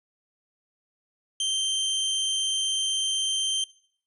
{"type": "tone", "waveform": "sawtooth", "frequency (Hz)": 3136, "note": "G7", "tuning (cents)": 0, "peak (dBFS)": -21, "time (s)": [1.4, 3.64], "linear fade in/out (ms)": 2, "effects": ["noise-tail reverb RT60 0.6 s tail -20 dB re dry", "resampled to 24000 Hz"]}